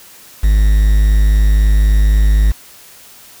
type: tone with quantisation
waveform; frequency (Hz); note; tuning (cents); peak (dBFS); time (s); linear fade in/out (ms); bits
triangle; 51.91; G#1; 0; -5; 0.43-2.52; 10; 5
effects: white hiss -40 dBFS RMS until 3.4 s